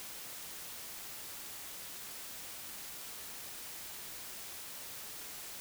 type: silence
effects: white hiss -46 dBFS RMS until 5.6 s